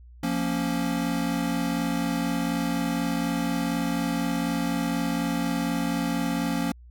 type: chord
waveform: square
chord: Bb minor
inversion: second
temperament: equal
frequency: 174.61 / 233.1 / 277.2 Hz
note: F3 / Bb3 / Db4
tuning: 0 / 0 / 0 cents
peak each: -30 / -30 / -29 dBFS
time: 0.23-6.72 s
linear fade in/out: 5 ms
effects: added 60 Hz sine -45 dBFS peak until 6.9 s